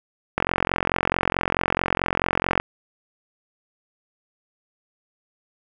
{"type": "click train", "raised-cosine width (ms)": 0.5, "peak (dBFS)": -4, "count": 100, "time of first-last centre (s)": [0.38, 2.6], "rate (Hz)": 44.6, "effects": []}